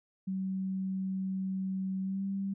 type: tone with pitch glide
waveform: sine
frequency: 190 to 195.68 Hz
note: F#3 to G3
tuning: +46 to -3 cents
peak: -31 dBFS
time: 0.27-2.54 s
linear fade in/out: 10 ms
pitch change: +51 cents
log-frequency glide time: 2.02-2.24 s
effects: none